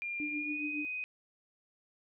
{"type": "tone with pitch glide", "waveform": "sine", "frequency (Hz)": [2399, 2502], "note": ["D7", "D#7"], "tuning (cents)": [36, 9], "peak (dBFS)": -35, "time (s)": [0.02, 1.04], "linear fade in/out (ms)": 0, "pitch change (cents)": 73, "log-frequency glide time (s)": [0.34, 0.64]}
{"type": "tone with tremolo", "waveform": "sine", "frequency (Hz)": 297.9, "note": "D4", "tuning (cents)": 25, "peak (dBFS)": -34, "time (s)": [0.2, 0.85], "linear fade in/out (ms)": 0, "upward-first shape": "triangle", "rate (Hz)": 7.2, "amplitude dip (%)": 75}
{"effects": []}